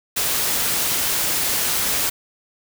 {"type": "noise", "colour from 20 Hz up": "white", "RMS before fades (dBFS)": -21, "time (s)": [0.16, 2.1], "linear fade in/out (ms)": 10, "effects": []}